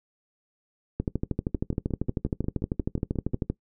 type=two click trains; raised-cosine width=3 ms; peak=-19 / -13 dBFS; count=11 / 33; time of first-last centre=1.55-3.336 / 1-3.5 s; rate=5.6 / 12.8 Hz; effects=noise-tail reverb RT60 0.1 s tail -19 dB re dry